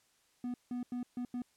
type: tone bursts at uneven times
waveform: triangle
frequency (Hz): 245.6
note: B3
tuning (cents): -9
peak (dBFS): -33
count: 5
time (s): 0.44-0.54 / 0.71-0.83 / 0.92-1.03 / 1.17-1.25 / 1.34-1.42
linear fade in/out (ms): 2
effects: white hiss -71 dBFS RMS until 1.56 s + low-pass 10000 Hz 12 dB/octave